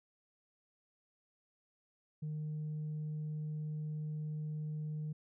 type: tone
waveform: sine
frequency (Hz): 152.8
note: D#3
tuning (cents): -31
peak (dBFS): -35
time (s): 2.22-5.13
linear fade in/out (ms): 10
effects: tanh soft clip ceiling -35 dBFS